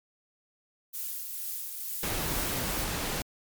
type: noise with tremolo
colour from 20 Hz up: violet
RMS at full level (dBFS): -34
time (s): 0.93-2.85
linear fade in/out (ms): 20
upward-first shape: triangle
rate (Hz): 2.2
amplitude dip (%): 40
type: noise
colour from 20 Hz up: pink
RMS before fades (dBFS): -32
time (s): 2.03-3.22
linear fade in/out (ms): 2
effects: MP3 96 kbps